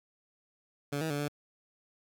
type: tone with pitch steps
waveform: 15% pulse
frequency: 143.3 / 159.7 / 144.5 / 146.2 Hz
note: D3 / D#3 / D3 / D3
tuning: -42 / +45 / -28 / -7 cents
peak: -25 dBFS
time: 0.92-1.284 s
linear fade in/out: 10 ms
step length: 91 ms
effects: none